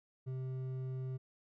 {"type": "tone with hard clipping", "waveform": "triangle", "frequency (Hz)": 130, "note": "C3", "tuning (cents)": -11, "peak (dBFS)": -39, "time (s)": [0.26, 1.18], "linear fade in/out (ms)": 20, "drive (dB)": 10, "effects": []}